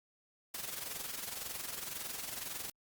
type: noise with amplitude modulation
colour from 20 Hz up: white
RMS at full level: -39 dBFS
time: 0.54-2.7 s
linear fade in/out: 5 ms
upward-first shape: sine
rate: 21.9 Hz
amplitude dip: 65%
effects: Opus 48 kbps